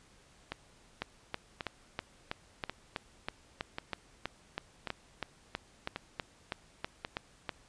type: two click trains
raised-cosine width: 0.3 ms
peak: -18 / -20 dBFS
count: 21 / 7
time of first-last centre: 1.02-7.492 / 0.52-7.049 s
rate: 3.09 / 0.919 Hz
effects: pink hiss -62 dBFS RMS until 7.68 s + resampled to 22050 Hz